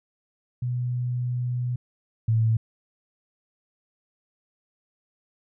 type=tone pair in turn; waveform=sine; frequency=123.47 / 112.28 Hz; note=B2 / A2; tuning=0 / +36 cents; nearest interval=major second; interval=164 cents; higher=first; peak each=-24 / -18 dBFS; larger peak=second; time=0.62-1.76 / 2.28-2.57 s; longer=first; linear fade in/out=5 ms; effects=none